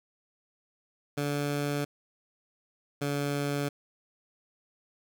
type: tone pair in turn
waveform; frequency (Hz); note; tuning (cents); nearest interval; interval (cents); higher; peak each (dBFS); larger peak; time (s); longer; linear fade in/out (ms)
15% pulse; 144.5 / 143.17; D3 / D3; -28 / -44; unison; 16; first; -22; neither; 1.17-1.85 / 3.01-3.69; neither; 10
effects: none